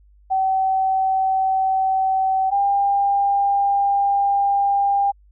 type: tone pair in turn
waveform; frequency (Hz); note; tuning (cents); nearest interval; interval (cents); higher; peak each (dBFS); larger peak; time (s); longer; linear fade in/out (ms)
sine; 764 / 799.4; G5 / G5; -45 / +34; minor second; 79; second; -16 / -15; second; 0.3-2.51 / 2.51-5.12; second; 20
effects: added 50 Hz sine -49 dBFS peak until 5.31 s